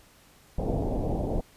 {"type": "low-pass noise", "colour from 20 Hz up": "pink", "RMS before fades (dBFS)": -28, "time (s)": [0.58, 1.41], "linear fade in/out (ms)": 5, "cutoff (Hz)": 790, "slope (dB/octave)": 48, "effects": ["pink hiss -57 dBFS RMS until 1.56 s", "resampled to 32000 Hz"]}